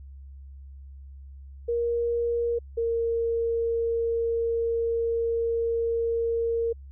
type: tone pair in turn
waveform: sine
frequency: 470.9 / 462 Hz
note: A#4 / A#4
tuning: +18 / -16 cents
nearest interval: unison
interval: 34 cents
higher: first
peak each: -23 dBFS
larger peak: neither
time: 1.68-2.59 / 2.77-6.73 s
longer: second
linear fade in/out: 10 ms
effects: added 68 Hz sine -41 dBFS peak until 6.91 s